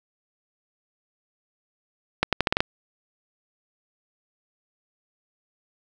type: accelerating click train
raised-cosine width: 0.3 ms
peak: -3 dBFS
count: 7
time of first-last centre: 2.23-2.605 s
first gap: 97 ms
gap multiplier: 0.82
effects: none